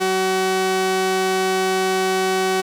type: tone pair together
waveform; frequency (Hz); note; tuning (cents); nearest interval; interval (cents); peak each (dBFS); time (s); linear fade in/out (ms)
sawtooth; 188.4 / 376.8; F#3 / F#4; +32 / +32; octave; 1200; -24 / -13; 0-2.62; 20
effects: low-pass 11000 Hz 12 dB/octave + 8-bit